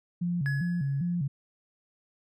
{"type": "tone with vibrato", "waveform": "sine", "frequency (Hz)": 155.56, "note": "D#3", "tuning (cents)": 0, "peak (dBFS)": -26, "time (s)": [0.21, 1.28], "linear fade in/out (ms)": 10, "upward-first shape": "square", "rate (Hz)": 2.5, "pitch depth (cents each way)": 200}
{"type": "tone with exponential decay", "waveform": "triangle", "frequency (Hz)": 1689, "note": "G#6", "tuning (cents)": 29, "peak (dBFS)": -28, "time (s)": [0.46, 1.15], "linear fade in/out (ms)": 0, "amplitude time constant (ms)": 150}
{"effects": []}